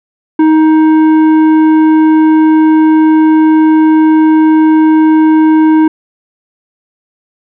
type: tone with tanh clipping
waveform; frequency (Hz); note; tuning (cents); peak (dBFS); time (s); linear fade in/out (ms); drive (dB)
sine; 313.9; D#4; +15; -5; 0.39-5.88; 5; 10
effects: none